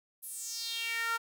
sawtooth tone with high-pass filter sweep, 460 Hz, A#4, 23 cents flat, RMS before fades -36 dBFS, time 0.22-1.18 s, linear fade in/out 20 ms, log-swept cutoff 12000 to 1200 Hz, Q 3.9, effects none

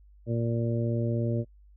harmonic tone, 116.54 Hz, A#2, in tune, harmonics 1 / 2 / 3 / 4 / 5, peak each -27 / -32 / -34 / -37 / -36 dBFS, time 0.26-1.45 s, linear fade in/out 50 ms, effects noise-tail reverb RT60 0.1 s tail -25 dB re dry + added 50 Hz sine -52 dBFS peak until 1.76 s

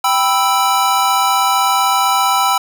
square chord, E minor, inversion first, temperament equal, 784 / 987.8 / 1318.5 Hz, G5 / B5 / E6, 0 / 0 / 0 cents, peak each -17 dBFS, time 0.04-2.58 s, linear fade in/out 5 ms, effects none

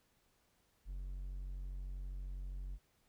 triangle tone, 46.25 Hz, F#1, in tune, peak -39 dBFS, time 0.85-2.79 s, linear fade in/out 50 ms, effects pink hiss -75 dBFS RMS until 3.08 s

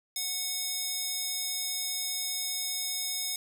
square tone with high-pass filter, 735 Hz, F#5, 12 cents flat, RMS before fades -33 dBFS, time 0.16-3.36 s, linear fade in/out 2 ms, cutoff 4800 Hz, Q 1.2, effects none

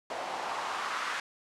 white noise with band-pass filter sweep, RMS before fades -35 dBFS, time 0.1-1.2 s, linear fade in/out 2 ms, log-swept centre 660 to 1400 Hz, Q 2.1, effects low-pass 8000 Hz 12 dB/octave

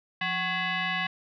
sine tone with frequency modulation, 174 Hz, F3, 6 cents flat, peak -26 dBFS, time 0.21-1.07 s, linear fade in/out 5 ms, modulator 925 Hz, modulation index 3, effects none

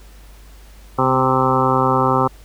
harmonic tone with a mistuned harmonic, 130.7 Hz, C3, 1 cent flat, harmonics 1 / 2 / 3 / 4 / 6 / 7 / 8 / 9 / 10, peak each -22 / -22 / -22 / -22 / -22 / -22 / -22 / -22 / -22 dBFS, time 0.98-2.28 s, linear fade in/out 10 ms, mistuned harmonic 2, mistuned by -17 cents, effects added 50 Hz sine -40 dBFS peak until 2.44 s + pink hiss -49 dBFS RMS until 2.44 s

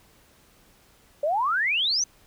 sine exponential sweep, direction up, 558 to 6272 Hz, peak -21 dBFS, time 1.23-2.04 s, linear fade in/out 5 ms, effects pink hiss -58 dBFS RMS until 2.26 s

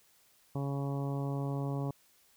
harmonic tone, 139.4 Hz, C#3, 10 cents sharp, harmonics 1 / 2 / 3 / 4 / 5 / 6 / 7 / 8, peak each -33 / -39 / -43 / -45 / -47 / -49 / -50 / -51 dBFS, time 0.55-1.91 s, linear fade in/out 5 ms, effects white hiss -66 dBFS RMS until 2.36 s

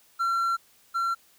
triangle tone pair in turn, 1362 / 1362 Hz, F6 / F6, -44 / -44 cents, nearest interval unison, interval 0 cents, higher neither, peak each -21 / -22 dBFS, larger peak first, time 0.19-0.57 / 0.94-1.15 s, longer first, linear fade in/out 20 ms, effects white hiss -60 dBFS RMS until 1.38 s

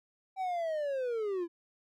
triangle linear sweep, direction down, 774 to 329.6 Hz, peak -29 dBFS, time 0.36-1.48 s, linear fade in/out 50 ms, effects none

